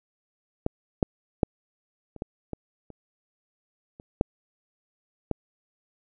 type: clicks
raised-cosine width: 2 ms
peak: -11 / -7 / -6 / -28 / -17 / -19 / -30 / -30 / -6 / -12 dBFS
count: 10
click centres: 0.664 / 1.028 / 1.432 / 2.163 / 2.221 / 2.533 / 2.903 / 3.999 / 4.211 / 5.313 s
effects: none